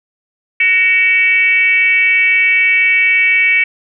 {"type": "tone with frequency modulation", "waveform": "sine", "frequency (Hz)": 2262, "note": "C#7", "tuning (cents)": 34, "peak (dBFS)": -8, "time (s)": [0.6, 3.64], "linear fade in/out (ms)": 5, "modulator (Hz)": 397, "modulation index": 0.76, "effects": []}